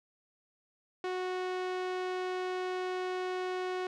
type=tone with low-pass filter; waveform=sawtooth; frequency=367.7 Hz; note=F#4; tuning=11 cents flat; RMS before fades=-35 dBFS; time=1.04-3.87 s; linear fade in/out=2 ms; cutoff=3900 Hz; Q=0.58; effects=none